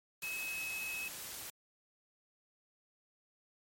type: tone in noise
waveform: sine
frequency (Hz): 2573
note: E7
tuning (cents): -43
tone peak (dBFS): -38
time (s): 0.23-1.08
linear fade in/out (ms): 2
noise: white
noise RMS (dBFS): -45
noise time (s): 0.22-1.5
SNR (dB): +4
effects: MP3 64 kbps